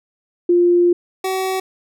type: tone pair in turn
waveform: sine / 25% pulse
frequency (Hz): 350 / 378.2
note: F4 / F#4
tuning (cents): +4 / +38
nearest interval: minor second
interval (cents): 134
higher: second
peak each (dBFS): -10 / -15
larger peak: first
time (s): 0.49-0.93 / 1.24-1.6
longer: first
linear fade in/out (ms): 5
effects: none